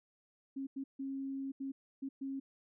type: tone bursts at uneven times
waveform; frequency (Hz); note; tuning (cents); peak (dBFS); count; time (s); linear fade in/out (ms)
sine; 271.1; C#4; -38; -37; 6; 0.56-0.67 / 0.76-0.84 / 0.99-1.52 / 1.6-1.72 / 2.02-2.09 / 2.21-2.4; 10
effects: none